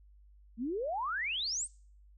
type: exponential sweep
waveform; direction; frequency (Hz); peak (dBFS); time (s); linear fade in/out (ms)
sine; up; 213.7 to 9130; -32; 0.57-1.68; 50
effects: noise-tail reverb RT60 0.5 s tail -25 dB re dry + added 50 Hz sine -56 dBFS peak until 2.17 s